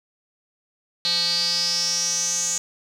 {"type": "tone with band-pass filter sweep", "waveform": "square", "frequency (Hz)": 173.2, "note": "F3", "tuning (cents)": -14, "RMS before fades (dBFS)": -23, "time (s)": [1.05, 2.58], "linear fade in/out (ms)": 0, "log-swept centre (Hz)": [4200, 6800], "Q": 9.4, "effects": []}